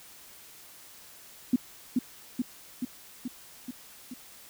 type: tone with echo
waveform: sine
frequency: 249.1 Hz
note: B3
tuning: 15 cents sharp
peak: -18 dBFS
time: 1.53-1.56 s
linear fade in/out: 5 ms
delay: 430 ms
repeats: 6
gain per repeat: -3 dB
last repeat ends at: 4.14 s
effects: white hiss -51 dBFS RMS until 4.49 s